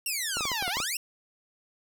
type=exponential two-way sweep; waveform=10% pulse; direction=down then up; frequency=2823 to 681 to 2823 Hz; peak=-20 dBFS; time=0.06-0.97 s; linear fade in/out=2 ms; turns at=0.69 s
type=clicks; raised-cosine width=1 ms; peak=-21 dBFS; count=8; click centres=0.37 / 0.408 / 0.454 / 0.517 / 0.625 / 0.679 / 0.77 / 0.802 s
effects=none